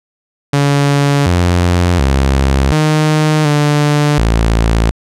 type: tone with pitch steps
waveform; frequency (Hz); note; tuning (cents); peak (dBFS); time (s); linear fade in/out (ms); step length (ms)
sawtooth; 142.1 / 88.2 / 67.6 / 154 / 147.5 / 56.1; C#3 / F2 / C#2 / D#3 / D3 / A1; +43 / +18 / -43 / -17 / +8 / +34; -5; 0.53-4.91; 5; 730
effects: low-pass 9000 Hz 12 dB/octave